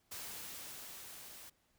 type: noise with level ramp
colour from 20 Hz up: white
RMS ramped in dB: -45 to -53 dBFS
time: 0.11-1.5 s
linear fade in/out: 10 ms
effects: pink hiss -75 dBFS RMS until 1.78 s